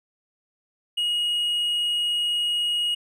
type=tone; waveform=triangle; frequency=2886 Hz; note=F#7; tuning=44 cents flat; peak=-20 dBFS; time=0.97-2.95 s; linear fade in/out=10 ms; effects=none